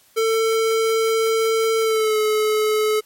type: tone with pitch glide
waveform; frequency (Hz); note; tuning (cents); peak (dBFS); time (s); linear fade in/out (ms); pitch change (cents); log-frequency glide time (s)
square; 447.3 to 429.3; A4 to A4; +28 to -43; -17; 0.16-3.01; 20; -71; 1.8-2.18
effects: white hiss -55 dBFS RMS until 3.05 s + MP3 64 kbps